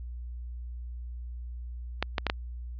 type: clicks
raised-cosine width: 0.3 ms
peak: -10 dBFS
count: 4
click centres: 2.026 / 2.182 / 2.267 / 2.299 s
effects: added 60 Hz sine -36 dBFS peak until 2.79 s + resampled to 11025 Hz